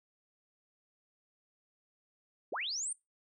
sine linear sweep, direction up, 247.2 to 9280 Hz, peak -34 dBFS, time 2.52-2.93 s, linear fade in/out 5 ms, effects noise-tail reverb RT60 0.2 s tail -22 dB re dry

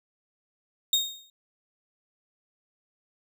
35% pulse tone with exponential decay, 3709 Hz, A#7, 9 cents flat, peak -16 dBFS, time 0.93-1.3 s, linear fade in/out 2 ms, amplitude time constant 79 ms, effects none

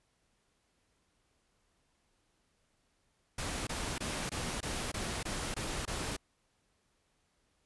pink noise bursts, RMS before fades -37 dBFS, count 9, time 3.38-6.166 s, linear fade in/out 5 ms, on 290 ms, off 22 ms, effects pink hiss -75 dBFS RMS until 7.65 s + resampled to 24000 Hz

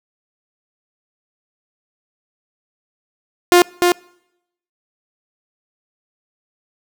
sawtooth tone with echo, 353.2 Hz, F4, 20 cents sharp, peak -3 dBFS, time 3.52-3.62 s, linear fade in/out 0 ms, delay 300 ms, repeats 1, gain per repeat -4 dB, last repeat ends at 3.92 s, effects noise-tail reverb RT60 0.8 s tail -25 dB re dry

